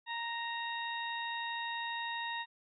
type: harmonic tone with a mistuned harmonic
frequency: 932.3 Hz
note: A#5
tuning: in tune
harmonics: 1 / 2 / 3 / 4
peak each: -39 / -40 / -46 / -43 dBFS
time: 0.06-2.46 s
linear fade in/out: 50 ms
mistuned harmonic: 3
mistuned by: -20 cents
effects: none